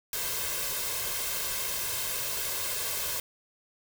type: noise with comb filter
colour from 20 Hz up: white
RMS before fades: -32 dBFS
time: 0.13-3.2 s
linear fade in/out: 2 ms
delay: 1.9 ms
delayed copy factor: +0.65
effects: none